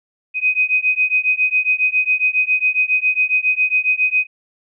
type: beating tone pair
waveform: sine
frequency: 2505 / 2512.3 Hz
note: D#7 / D#7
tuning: +11 / +16 cents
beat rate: 7.3 Hz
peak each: -17 dBFS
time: 0.34-4.27 s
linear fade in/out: 50 ms
effects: none